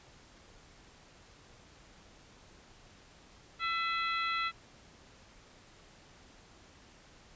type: harmonic tone with a mistuned harmonic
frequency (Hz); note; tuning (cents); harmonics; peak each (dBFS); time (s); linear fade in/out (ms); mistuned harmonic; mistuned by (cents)
670; E5; +28; 2 / 3 / 4 / 5 / 6; -33 / -37 / -39 / -41 / -43; 3.59-4.52; 50; 4; -58
effects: pink hiss -58 dBFS RMS until 7.35 s + resampled to 16000 Hz